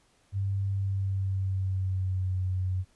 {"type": "tone with pitch glide", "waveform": "sine", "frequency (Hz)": [98.2, 92.69], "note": ["G2", "F#2"], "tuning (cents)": [4, 4], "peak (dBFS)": -26, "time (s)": [0.32, 2.85], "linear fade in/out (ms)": 50, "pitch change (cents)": -100, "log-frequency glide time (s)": [0.71, 2.35], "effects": ["pink hiss -66 dBFS RMS until 2.95 s", "resampled to 24000 Hz"]}